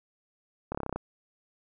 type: slowing click train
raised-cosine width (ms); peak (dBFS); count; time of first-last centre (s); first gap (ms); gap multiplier
1; -18; 9; 0.72-0.96; 27; 1.03
effects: none